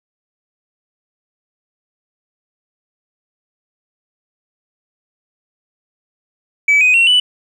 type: tone with pitch steps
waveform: sine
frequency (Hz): 2294 / 2502 / 2728 / 2975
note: D7 / D#7 / F7 / F#7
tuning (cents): -41 / +9 / -41 / +9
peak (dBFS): -6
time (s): 6.68-7.2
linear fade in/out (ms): 5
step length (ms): 130
effects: tanh soft clip ceiling -6 dBFS + 8-bit